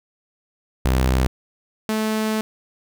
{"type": "tone pair in turn", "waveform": "sawtooth", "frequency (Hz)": [64.3, 217.5], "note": ["C2", "A3"], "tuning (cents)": [-30, -20], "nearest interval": "octave + major sixth", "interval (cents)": 2110, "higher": "second", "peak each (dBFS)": [-12, -16], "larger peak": "first", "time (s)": [[0.85, 1.27], [1.89, 2.41]], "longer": "second", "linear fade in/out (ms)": 0, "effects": []}